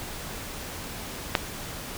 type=click; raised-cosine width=0.3 ms; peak=-3 dBFS; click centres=1.352 s; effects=pink hiss -37 dBFS RMS until 1.97 s